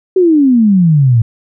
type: exponential sweep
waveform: sine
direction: down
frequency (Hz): 383.8 to 110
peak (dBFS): -5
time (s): 0.16-1.22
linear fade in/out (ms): 5
effects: none